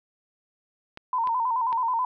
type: clicks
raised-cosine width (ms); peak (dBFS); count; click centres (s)
0.3; -23; 3; 0.974 / 1.273 / 1.728
type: tone with vibrato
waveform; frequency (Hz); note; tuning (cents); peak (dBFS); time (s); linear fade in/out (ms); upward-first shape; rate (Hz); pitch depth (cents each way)
sine; 962; B5; -46; -22; 1.13-2.05; 2; square; 9.3; 82
effects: none